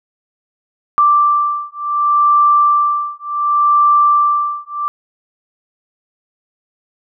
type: beating tone pair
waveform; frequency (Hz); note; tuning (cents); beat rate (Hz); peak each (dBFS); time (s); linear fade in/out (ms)
sine; 1174.7 / 1175.38; D6 / D6; 0 / +1; 0.68; -13; 0.98-4.88; 0
effects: none